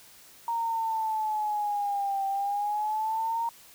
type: exponential two-way sweep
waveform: sine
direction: down then up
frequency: 932.3 to 781 to 932.3 Hz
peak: -26 dBFS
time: 0.48-3.49 s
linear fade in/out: 2 ms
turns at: 2.26 s
effects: white hiss -53 dBFS RMS until 3.74 s